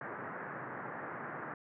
white band-pass noise, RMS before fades -43 dBFS, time 0.01-1.54 s, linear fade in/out 2 ms, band 110 to 1800 Hz, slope 48 dB/octave, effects none

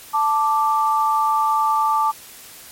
sine tone pair together, 880 / 1174.7 Hz, A5 / D6, 0 / 0 cents, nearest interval perfect fourth, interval 500 cents, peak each -18 dBFS, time 0.13-2.12 s, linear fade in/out 20 ms, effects white hiss -41 dBFS RMS until 2.71 s + MP3 64 kbps

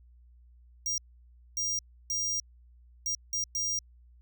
square tone bursts at uneven times, 5700 Hz, F8, 34 cents sharp, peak -29 dBFS, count 6, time 0.86-0.98 / 1.57-1.79 / 2.1-2.4 / 3.06-3.15 / 3.33-3.44 / 3.55-3.79 s, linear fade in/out 2 ms, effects added 60 Hz sine -54 dBFS peak until 4.21 s

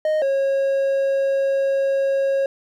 triangle tone pair in turn, 619 / 545.6 Hz, D#5 / C#5, -9 / -28 cents, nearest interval major second, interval 219 cents, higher first, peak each -15 dBFS, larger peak neither, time 0.05-0.22 / 0.22-2.46 s, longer second, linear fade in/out 2 ms, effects none

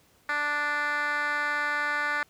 10% pulse tone with band-pass filter, 293.7 Hz, D4, in tune, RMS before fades -28 dBFS, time 0.29-2.23 s, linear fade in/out 2 ms, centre 1700 Hz, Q 2.3, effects pink hiss -62 dBFS RMS until 2.29 s + high-pass 60 Hz 12 dB/octave

